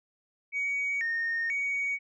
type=tone with pitch steps; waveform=sine; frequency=2252 / 1839 / 2244 Hz; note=C#7 / A#6 / C#7; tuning=+27 / -24 / +21 cents; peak=-26 dBFS; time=0.52-1.99 s; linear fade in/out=50 ms; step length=490 ms; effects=tanh soft clip ceiling -24 dBFS